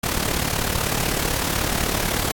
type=noise with amplitude modulation; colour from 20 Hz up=pink; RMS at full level=-20 dBFS; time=0.03-2.32 s; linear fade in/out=10 ms; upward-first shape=sine; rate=36.1 Hz; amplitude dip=65%; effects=AAC 64 kbps